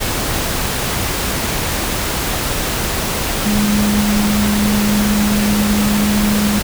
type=tone in noise; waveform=sine; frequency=207.7 Hz; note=G#3; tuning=in tune; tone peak=-13 dBFS; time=3.45-6.6 s; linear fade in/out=20 ms; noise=pink; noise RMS=-19 dBFS; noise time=0-6.63 s; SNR=+3 dB; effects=none